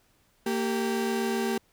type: tone pair together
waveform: 35% pulse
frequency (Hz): 229.7 / 392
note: A#3 / G4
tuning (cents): -25 / 0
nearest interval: major sixth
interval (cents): 925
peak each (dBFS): -27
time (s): 0.46-1.58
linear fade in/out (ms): 5
effects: pink hiss -66 dBFS RMS until 1.72 s